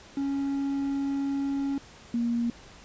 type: tone pair in turn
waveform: triangle / sine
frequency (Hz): 277.2 / 235.7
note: C#4 / A#3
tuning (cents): 0 / +19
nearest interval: minor third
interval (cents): 281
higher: first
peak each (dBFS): -24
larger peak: neither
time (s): 0.17-1.78 / 2.14-2.5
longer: first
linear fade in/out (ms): 2
effects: pink hiss -50 dBFS RMS until 2.84 s + resampled to 16000 Hz